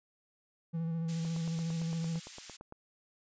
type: tone with vibrato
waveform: triangle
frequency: 164.81 Hz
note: E3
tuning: in tune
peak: -30 dBFS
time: 0.73-2.2 s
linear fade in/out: 20 ms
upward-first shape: square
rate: 14 Hz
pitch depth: 21 cents each way
type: high-pass noise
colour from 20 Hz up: white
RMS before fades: -46 dBFS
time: 1.08-2.57 s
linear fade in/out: 10 ms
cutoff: 2000 Hz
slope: 12 dB/octave
type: click train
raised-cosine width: 1 ms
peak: -33 dBFS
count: 14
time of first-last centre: 1.25-2.724 s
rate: 8.82 Hz
effects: resampled to 16000 Hz